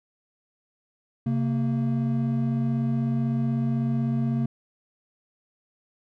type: tone pair together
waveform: triangle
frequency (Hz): 133.3 / 229.4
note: C3 / A#3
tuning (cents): +33 / -28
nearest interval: major sixth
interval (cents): 939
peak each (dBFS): -23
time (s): 1.26-4.46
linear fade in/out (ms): 5
effects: none